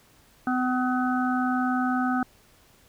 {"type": "harmonic tone with a mistuned harmonic", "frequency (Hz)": 253.2, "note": "B3", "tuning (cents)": 43, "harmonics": [1, 3, 5, 6], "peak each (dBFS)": [-24, -29, -31, -32], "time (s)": [0.47, 2.23], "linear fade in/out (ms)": 2, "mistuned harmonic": 6, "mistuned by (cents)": -22, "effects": ["pink hiss -58 dBFS RMS until 2.88 s"]}